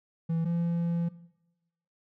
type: tone pair in turn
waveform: triangle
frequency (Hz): 164.81 / 170.03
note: E3 / F3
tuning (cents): 0 / -46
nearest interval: minor second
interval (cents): 54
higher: second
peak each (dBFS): -24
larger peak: neither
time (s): 0.29-0.45 / 0.45-1.09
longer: second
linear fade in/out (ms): 10
effects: noise-tail reverb RT60 0.9 s tail -18 dB re dry